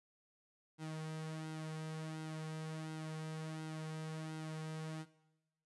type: tone with flanger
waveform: sawtooth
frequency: 157.5 Hz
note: D#3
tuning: 21 cents sharp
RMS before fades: -44 dBFS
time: 0.78-5.06 s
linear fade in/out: 50 ms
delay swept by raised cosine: 1.7 to 3.6 ms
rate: 1.4 Hz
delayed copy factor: -0.55
effects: noise-tail reverb RT60 0.9 s tail -17 dB re dry + resampled to 24000 Hz